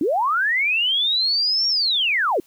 sine linear two-way sweep, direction up then down, 262.1 to 5588 to 297.5 Hz, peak -17 dBFS, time 0.01-2.4 s, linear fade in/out 2 ms, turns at 1.68 s, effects white hiss -57 dBFS RMS until 2.46 s

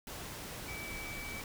sine tone in noise, 2300 Hz, D7, 37 cents flat, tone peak -43 dBFS, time 0.68-1.41 s, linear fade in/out 2 ms, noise pink, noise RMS -44 dBFS, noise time 0.07-1.44 s, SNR -2 dB, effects none

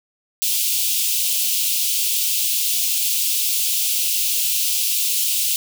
white high-pass noise, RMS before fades -20 dBFS, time 0.42-5.56 s, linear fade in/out 0 ms, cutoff 2600 Hz, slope 48 dB/octave, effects none

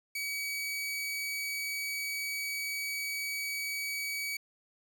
sawtooth tone, 2271 Hz, C#7, 41 cents sharp, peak -30 dBFS, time 0.15-4.37 s, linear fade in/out 5 ms, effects 10-bit

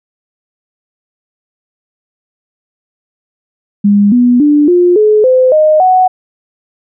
sine tone with pitch steps, 203.5 / 244.8 / 294.5 / 354.3 / 426.2 / 512.8 / 616.9 / 742.1 Hz, G#3 / B3 / D4 / F4 / G#4 / C5 / D#5 / F#5, -35 / -15 / +5 / +25 / +45 / -35 / -15 / +5 cents, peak -4 dBFS, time 3.84-6.08 s, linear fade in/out 10 ms, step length 280 ms, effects none

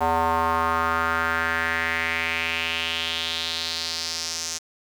square tone with band-pass filter sweep, 82.41 Hz, E2, in tune, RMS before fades -25 dBFS, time 0-4.59 s, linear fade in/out 20 ms, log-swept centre 850 to 6200 Hz, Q 3.4, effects 7-bit

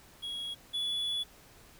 triangle tone pair in turn, 3322 / 3419 Hz, G#7 / G#7, 0 / +50 cents, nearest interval unison, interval 50 cents, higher second, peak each -34 / -29 dBFS, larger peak second, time 0.22-0.55 / 0.73-1.24 s, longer second, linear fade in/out 20 ms, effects pink hiss -57 dBFS RMS until 1.79 s

